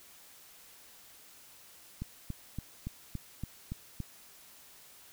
click train, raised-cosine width 5 ms, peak -24 dBFS, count 8, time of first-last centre 2.02-4.003 s, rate 3.53 Hz, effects white hiss -56 dBFS RMS until 5.12 s

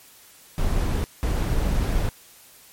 brown noise bursts at uneven times, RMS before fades -22 dBFS, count 2, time 0.58-1.04 / 1.23-2.09 s, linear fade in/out 0 ms, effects white hiss -50 dBFS RMS until 2.72 s + MP3 64 kbps

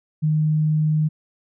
sine tone, 154.2 Hz, D#3, 15 cents flat, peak -16 dBFS, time 0.22-1.09 s, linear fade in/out 20 ms, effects none

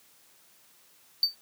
triangle tone with exponential decay, 4587 Hz, D8, 42 cents flat, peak -15 dBFS, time 1.23-1.35 s, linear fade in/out 1 ms, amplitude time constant 26 ms, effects white hiss -60 dBFS RMS until 1.41 s + high-pass 100 Hz 12 dB/octave

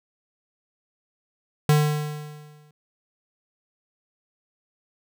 square tone with exponential decay, 150 Hz, D3, 37 cents sharp, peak -14 dBFS, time 1.69-2.71 s, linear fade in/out 2 ms, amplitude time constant 220 ms, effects none

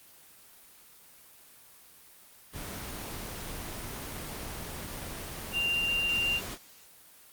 sine tone in noise, 2783 Hz, F7, 7 cents flat, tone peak -26 dBFS, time 5.52-6.41 s, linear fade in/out 50 ms, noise pink, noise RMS -39 dBFS, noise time 2.52-6.58 s, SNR +10 dB, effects white hiss -55 dBFS RMS until 7.32 s + Opus 24 kbps

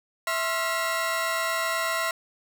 35% pulse tone cluster, 657 / 1060 / 1382 / 1941 Hz, E5 / C6 / F6 / B6, -6 / +22 / -19 / -31 cents, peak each -29 dBFS, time 0.27-2.11 s, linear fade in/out 2 ms, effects none

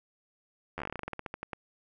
slowing click train, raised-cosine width 0.5 ms, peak -21 dBFS, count 19, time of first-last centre 0.78-1.532 s, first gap 11 ms, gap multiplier 1.14, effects none

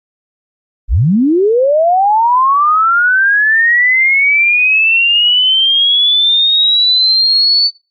sine linear sweep, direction up, 33.11 to 4513 Hz, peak -7 dBFS, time 0.88-7.71 s, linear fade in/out 50 ms, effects noise-tail reverb RT60 0.3 s tail -24 dB re dry + Opus 32 kbps

